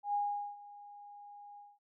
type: tone with ADSR envelope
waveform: sine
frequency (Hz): 819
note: G#5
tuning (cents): -24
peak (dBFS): -29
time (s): 0.03-1.79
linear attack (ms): 110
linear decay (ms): 420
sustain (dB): -20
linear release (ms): 210
effects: none